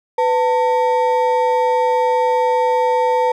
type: ring-modulated tone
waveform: triangle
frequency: 698.5 Hz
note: F5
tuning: in tune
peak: -8 dBFS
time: 0.18-3.32 s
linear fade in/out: 5 ms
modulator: 199 Hz
effects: none